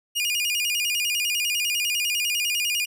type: tone with vibrato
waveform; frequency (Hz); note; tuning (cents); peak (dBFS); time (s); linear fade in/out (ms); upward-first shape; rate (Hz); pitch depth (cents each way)
sawtooth; 2637; E7; 0; -19; 0.15-2.86; 20; square; 10; 140
effects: none